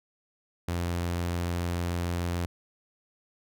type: tone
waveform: sawtooth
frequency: 86.8 Hz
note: F2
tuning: 10 cents flat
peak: -24 dBFS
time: 0.68-2.46 s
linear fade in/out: 5 ms
effects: none